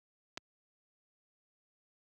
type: clicks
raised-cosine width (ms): 0.2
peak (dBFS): -24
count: 2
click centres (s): 0.374 / 0.377
effects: high-pass 80 Hz 12 dB/octave